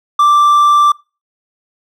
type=tone with hard clipping; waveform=triangle; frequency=1174.7 Hz; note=D6; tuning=in tune; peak=-7 dBFS; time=0.19-0.92 s; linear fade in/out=5 ms; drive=6 dB; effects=noise-tail reverb RT60 0.3 s tail -24 dB re dry